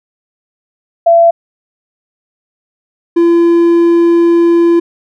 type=tone pair in turn; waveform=sine / triangle; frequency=675 / 339.9 Hz; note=E5 / F4; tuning=+41 / -47 cents; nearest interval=octave; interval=1188 cents; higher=first; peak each=-3 dBFS; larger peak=neither; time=1.06-1.31 / 3.16-4.8 s; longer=second; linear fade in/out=10 ms; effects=none